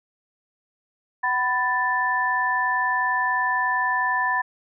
sine tone cluster, 754 / 994 / 1763 Hz, F#5 / B5 / A6, +32 / +11 / +3 cents, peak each -29 / -23 / -23 dBFS, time 1.23-4.42 s, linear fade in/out 10 ms, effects none

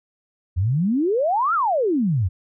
sine exponential two-way sweep, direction up then down, 82.5 to 1418 to 82.5 Hz, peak -17 dBFS, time 0.56-2.29 s, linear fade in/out 20 ms, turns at 1.54 s, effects none

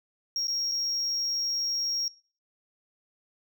sine tone with dropouts, 5588 Hz, F8, in tune, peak -24 dBFS, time 0.36-2.08 s, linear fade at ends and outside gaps 1 ms, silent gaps 0.471-0.481 / 0.715-0.719 s, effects noise-tail reverb RT60 0.4 s tail -23 dB re dry + tanh soft clip ceiling -25 dBFS

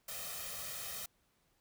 white noise with comb filter, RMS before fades -43 dBFS, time 0.08-1.06 s, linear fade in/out 5 ms, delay 1.6 ms, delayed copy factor +0.9, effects pink hiss -75 dBFS RMS until 1.6 s

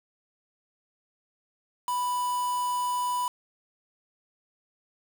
triangle tone with quantisation, 987.8 Hz, B5, in tune, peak -24 dBFS, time 1.88-3.28 s, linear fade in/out 2 ms, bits 6, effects none

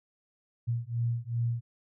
sine beating tone pair, 116.54 / 119.14 Hz, A#2 / A#2, 0 / +38 cents, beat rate 2.6 Hz, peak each -31 dBFS, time 0.67-1.61 s, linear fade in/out 20 ms, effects none

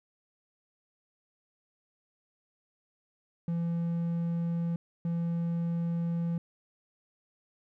triangle tone bursts at uneven times, 169.1 Hz, E3, 44 cents sharp, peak -26 dBFS, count 2, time 3.48-4.76 / 5.05-6.38 s, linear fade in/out 2 ms, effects none

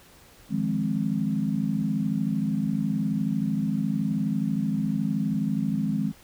sine chord, F minor seventh, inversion third, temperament equal, 155.56 / 174.61 / 207.7 / 261.6 Hz, Eb3 / F3 / Ab3 / C4, 0 / 0 / 0 / 0 cents, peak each -30 / -31 / -26 / -30 dBFS, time 0.49-6.13 s, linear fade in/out 50 ms, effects pink hiss -53 dBFS RMS until 6.23 s

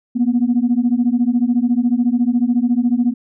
sine beating tone pair, 235.1 / 249.1 Hz, A#3 / B3, +15 / +15 cents, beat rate 14 Hz, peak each -15 dBFS, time 0.15-3.14 s, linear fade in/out 20 ms, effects tanh soft clip ceiling -7 dBFS

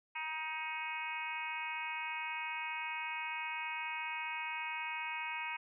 harmonic tone, 314.8 Hz, D#4, 20 cents sharp, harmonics 3 / 4 / 5 / 6 / 7 / 8 / 9, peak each -42 / -51 / -49 / -50 / -43 / -42 / -52 dBFS, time 0.15-5.57 s, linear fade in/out 10 ms, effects none

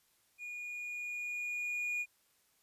triangle tone with level ramp, 2441 Hz, D#7, 34 cents flat, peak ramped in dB -40 to -31 dBFS, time 0.38-2.06 s, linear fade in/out 50 ms, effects white hiss -72 dBFS RMS until 2.62 s + resampled to 32000 Hz

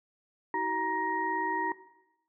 sine tone cluster, 321.1 / 379 / 942 / 1877 Hz, E4 / F#4 / A#5 / A#6, -45 / +42 / +18 / +11 cents, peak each -38 / -36 / -29 / -36 dBFS, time 0.54-1.72 s, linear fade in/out 2 ms, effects noise-tail reverb RT60 0.9 s tail -17 dB re dry

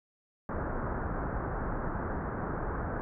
pink low-pass noise, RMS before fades -34 dBFS, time 0.49-3.01 s, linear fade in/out 0 ms, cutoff 1600 Hz, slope 48 dB/octave, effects none

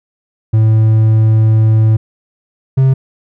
triangle tone pair in turn, 110 / 132.78 Hz, A2 / C3, 0 / +26 cents, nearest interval minor third, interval 326 cents, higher second, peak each -4 dBFS, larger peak neither, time 0.53-1.97 / 2.77-2.94 s, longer first, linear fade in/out 10 ms, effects none

